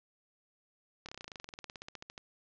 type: slowing click train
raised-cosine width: 0.2 ms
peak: -27 dBFS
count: 24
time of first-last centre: 1.06-2.179 s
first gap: 27 ms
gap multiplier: 1.05
effects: resampled to 16000 Hz + 10-bit